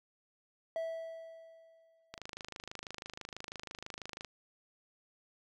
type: tone with exponential decay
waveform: triangle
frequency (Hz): 655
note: E5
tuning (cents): -11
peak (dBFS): -31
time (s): 0.76-2.19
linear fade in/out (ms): 1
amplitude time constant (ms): 310
type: click train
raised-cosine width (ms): 0.2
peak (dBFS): -25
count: 56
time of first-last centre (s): 2.14-4.247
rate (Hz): 26.1
effects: none